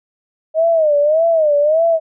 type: tone with vibrato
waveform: sine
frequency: 622.3 Hz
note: D#5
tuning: in tune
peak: -10 dBFS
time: 0.54-2 s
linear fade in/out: 50 ms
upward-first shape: sine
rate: 1.7 Hz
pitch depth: 130 cents each way
effects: none